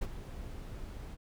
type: noise with ADSR envelope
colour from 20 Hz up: brown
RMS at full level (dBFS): -32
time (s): 0.01-1.17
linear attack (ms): 12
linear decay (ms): 44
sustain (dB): -11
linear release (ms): 43
effects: none